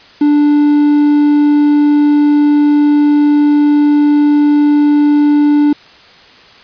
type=tone with quantisation; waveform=triangle; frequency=293.7 Hz; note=D4; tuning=in tune; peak=-4 dBFS; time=0.21-5.73 s; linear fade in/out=5 ms; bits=5; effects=white hiss -40 dBFS RMS until 6.63 s + resampled to 11025 Hz